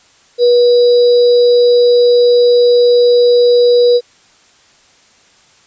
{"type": "tone with sample-and-hold", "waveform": "sine", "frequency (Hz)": 484.3, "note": "B4", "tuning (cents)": -34, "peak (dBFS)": -5, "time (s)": [0.38, 4.01], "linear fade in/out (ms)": 50, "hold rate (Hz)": 4410, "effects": ["white hiss -48 dBFS RMS until 5.66 s", "resampled to 16000 Hz"]}